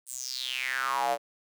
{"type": "tone with high-pass filter sweep", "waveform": "square", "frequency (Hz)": 64.3, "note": "C2", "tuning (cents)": -30, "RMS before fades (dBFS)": -31, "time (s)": [0.06, 1.18], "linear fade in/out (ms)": 50, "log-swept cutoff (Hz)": [9100, 580], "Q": 6.4, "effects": []}